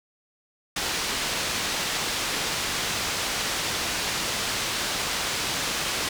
white low-pass noise, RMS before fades -28 dBFS, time 0.76-6.09 s, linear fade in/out 5 ms, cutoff 5500 Hz, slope 12 dB/octave, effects none

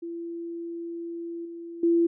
sine tone with level steps, 338.1 Hz, E4, 44 cents sharp, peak -32 / -36 / -18 dBFS, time 0.02-2.07 s, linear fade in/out 10 ms, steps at 1.45 / 1.83 s, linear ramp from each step 5 ms, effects none

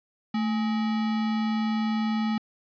sine tone with sample-and-hold, 220 Hz, A3, in tune, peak -23 dBFS, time 0.34-2.38 s, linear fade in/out 5 ms, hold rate 1050 Hz, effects resampled to 11025 Hz

